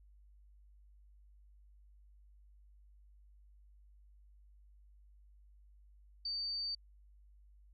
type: tone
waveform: sine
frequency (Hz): 4600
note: D8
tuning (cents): -37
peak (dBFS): -36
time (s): 6.25-6.75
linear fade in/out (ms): 5
effects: added 50 Hz sine -59 dBFS peak until 7.73 s